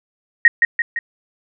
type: tone with echo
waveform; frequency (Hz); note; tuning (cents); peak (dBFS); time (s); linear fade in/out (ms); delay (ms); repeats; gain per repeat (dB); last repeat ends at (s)
sine; 1875; A#6; +10; -4; 0.45-0.48; 2; 170; 3; -5; 0.99
effects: none